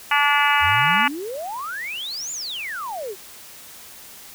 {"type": "harmonic tone", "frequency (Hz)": 289.2, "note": "D4", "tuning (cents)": -27, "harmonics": [3, 4, 5, 6, 7, 8, 9, 10], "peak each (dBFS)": [-21, -22, -23, -24, -24, -25, -26, -26], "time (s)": [0.11, 1.08], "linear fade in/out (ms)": 5}
{"type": "exponential two-way sweep", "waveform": "sine", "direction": "up then down", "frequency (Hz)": [74.2, 7280, 357.2], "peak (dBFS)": -27, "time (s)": [0.6, 3.16], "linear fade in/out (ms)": 50, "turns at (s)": 2.32}
{"effects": ["white hiss -42 dBFS RMS until 4.34 s"]}